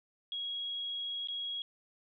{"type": "tone with dropouts", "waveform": "sine", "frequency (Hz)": 3309, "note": "G#7", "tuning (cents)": -7, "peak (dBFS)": -35, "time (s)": [0.32, 1.62], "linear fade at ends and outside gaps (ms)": 1, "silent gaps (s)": [1.273, 1.285], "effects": []}